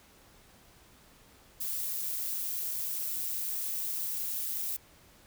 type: noise with amplitude modulation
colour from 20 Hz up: violet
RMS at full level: -32 dBFS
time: 1.6-4.77 s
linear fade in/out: 10 ms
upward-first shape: sine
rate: 160 Hz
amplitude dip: 50%
effects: pink hiss -59 dBFS RMS until 5.26 s